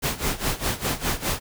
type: noise with tremolo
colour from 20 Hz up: pink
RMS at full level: -23 dBFS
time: 0.02-1.4 s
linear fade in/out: 20 ms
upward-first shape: sine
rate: 4.9 Hz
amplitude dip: 85%
effects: none